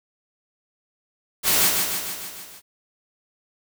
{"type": "noise with echo", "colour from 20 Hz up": "white", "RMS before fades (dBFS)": -19, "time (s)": [1.43, 1.72], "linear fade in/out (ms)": 50, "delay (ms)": 150, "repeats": 6, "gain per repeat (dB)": -4, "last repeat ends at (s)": 2.62, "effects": []}